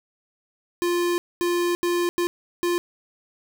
square tone bursts at uneven times, 349.2 Hz, F4, in tune, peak -21 dBFS, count 5, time 0.82-1.18 / 1.41-1.75 / 1.83-2.09 / 2.18-2.27 / 2.63-2.78 s, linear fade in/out 0 ms, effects none

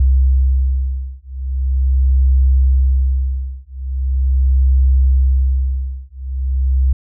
sine beating tone pair, 65.41 / 65.82 Hz, C2 / C2, 0 / +11 cents, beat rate 0.41 Hz, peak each -14 / -14 dBFS, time 0-6.93 s, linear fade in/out 5 ms, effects none

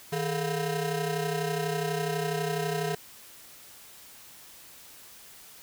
25% pulse ring-modulated tone, 286.1 Hz, D4, 45 cents flat, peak -21 dBFS, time 0.12-2.95 s, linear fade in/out 5 ms, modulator 127 Hz, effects white hiss -50 dBFS RMS until 5.62 s

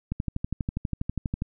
click train, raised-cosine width 5 ms, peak -15 dBFS, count 17, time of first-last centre 0.12-1.421 s, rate 12.3 Hz, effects none

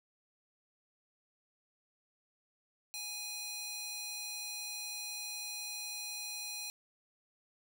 square tone with high-pass filter, 826 Hz, G#5, 10 cents flat, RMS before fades -42 dBFS, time 2.94-6.7 s, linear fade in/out 0 ms, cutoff 3800 Hz, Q 0.95, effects none

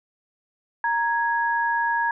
sine tone pair together, 932.3 / 1661.2 Hz, A#5 / G#6, 0 / 0 cents, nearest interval minor seventh, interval 1000 cents, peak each -22 / -24 dBFS, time 0.84-2.11 s, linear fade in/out 2 ms, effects none

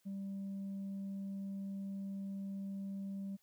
sine tone with tanh clipping, 196 Hz, G3, in tune, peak -40 dBFS, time 0.05-3.37 s, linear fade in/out 20 ms, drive 1 dB, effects white hiss -75 dBFS RMS until 3.42 s

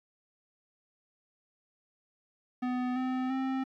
square tone with pitch steps, 250.2 / 256.9 / 263.9 Hz, B3 / C4 / C4, +23 / -32 / +15 cents, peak -30 dBFS, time 2.62-3.64 s, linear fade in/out 10 ms, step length 340 ms, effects low-pass 2000 Hz 12 dB/octave + 12-bit

